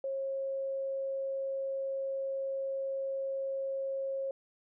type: tone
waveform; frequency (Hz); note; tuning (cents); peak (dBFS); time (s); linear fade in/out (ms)
sine; 541; C#5; -42; -32; 0.04-4.31; 2
effects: none